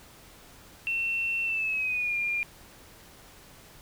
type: tone with pitch glide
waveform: sine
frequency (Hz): 2700 to 2405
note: E7 to D7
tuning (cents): +41 to +41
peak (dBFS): -26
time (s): 0.87-2.43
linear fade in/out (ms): 0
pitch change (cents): -200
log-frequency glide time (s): 1.44-2.16
effects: pink hiss -52 dBFS RMS until 3.81 s